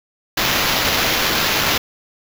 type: noise with sample-and-hold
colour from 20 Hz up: violet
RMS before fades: -18 dBFS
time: 0.37-1.78 s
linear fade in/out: 5 ms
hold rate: 8820 Hz
effects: none